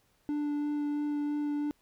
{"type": "tone with vibrato", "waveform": "triangle", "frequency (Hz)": 293.7, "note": "D4", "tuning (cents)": 0, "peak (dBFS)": -27, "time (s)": [0.29, 1.71], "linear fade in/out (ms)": 0, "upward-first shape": "sine", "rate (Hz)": 3, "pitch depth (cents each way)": 9, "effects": ["pink hiss -70 dBFS RMS until 1.81 s"]}